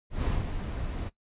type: noise with ADSR envelope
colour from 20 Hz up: brown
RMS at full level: -26 dBFS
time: 0.1-1.1 s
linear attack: 150 ms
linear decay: 210 ms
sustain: -7 dB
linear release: 26 ms
effects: noise-tail reverb RT60 0.1 s tail -17 dB re dry + resampled to 8000 Hz